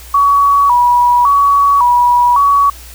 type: tone with vibrato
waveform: sine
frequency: 1046.5 Hz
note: C6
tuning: in tune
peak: -6 dBFS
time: 0.14-2.7 s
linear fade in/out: 5 ms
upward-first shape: square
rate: 0.9 Hz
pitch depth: 130 cents each way
effects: added 60 Hz sine -33 dBFS peak until 2.94 s + white hiss -36 dBFS RMS until 2.94 s